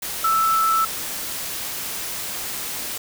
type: tone in noise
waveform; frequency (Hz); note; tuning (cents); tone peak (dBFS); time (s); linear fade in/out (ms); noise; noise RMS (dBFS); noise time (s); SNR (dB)
sine; 1318.5; E6; 0; -16; 0.24-0.85; 5; white; -29; 0.02-2.98; +10
effects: none